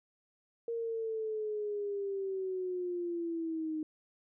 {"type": "linear sweep", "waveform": "sine", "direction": "down", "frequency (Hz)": [466.2, 308.2], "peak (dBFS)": -33, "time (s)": [0.68, 3.83], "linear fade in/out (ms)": 2, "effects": []}